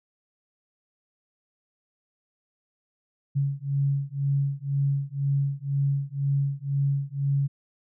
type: beating tone pair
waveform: sine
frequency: 138.59 / 140.59 Hz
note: C#3 / C#3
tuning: 0 / +25 cents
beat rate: 2 Hz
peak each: -26 dBFS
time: 3.35-7.48 s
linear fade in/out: 20 ms
effects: none